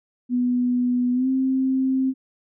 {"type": "tone with pitch glide", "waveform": "sine", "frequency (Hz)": [246.9, 263.1], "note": ["B3", "C4"], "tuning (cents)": [0, 10], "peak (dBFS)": -18, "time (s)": [0.29, 2.14], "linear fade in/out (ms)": 50, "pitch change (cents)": 110, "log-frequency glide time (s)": [1.13, 1.28], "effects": []}